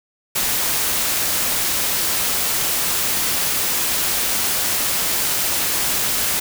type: noise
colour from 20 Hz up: white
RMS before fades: -20 dBFS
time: 0.35-6.4 s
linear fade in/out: 10 ms
effects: none